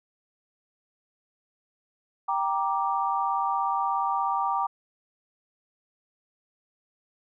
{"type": "chord", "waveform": "sine", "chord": "G minor", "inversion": "none", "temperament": "just", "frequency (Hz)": [784, 940.8, 1176], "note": ["G5", "Bb5", "D6"], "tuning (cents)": [0, 16, 2], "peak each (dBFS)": -28, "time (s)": [2.28, 4.67], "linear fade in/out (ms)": 10, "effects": []}